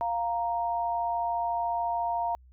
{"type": "tone pair together", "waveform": "sine", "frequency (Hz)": [698.5, 932.4], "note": ["F5", "A#5"], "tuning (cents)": [0, 0], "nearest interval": "perfect fourth", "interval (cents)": 500, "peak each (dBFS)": [-29, -29], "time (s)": [0.01, 2.35], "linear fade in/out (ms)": 0, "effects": ["added 63 Hz sine -52 dBFS peak until 2.52 s"]}